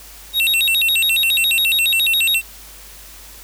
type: tone with vibrato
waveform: square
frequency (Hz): 3193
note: G7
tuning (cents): +31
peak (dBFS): -14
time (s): 0.33-2.42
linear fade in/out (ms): 50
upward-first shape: square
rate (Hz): 7.2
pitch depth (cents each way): 290
effects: added 50 Hz sine -43 dBFS peak until 3.43 s + white hiss -40 dBFS RMS until 3.43 s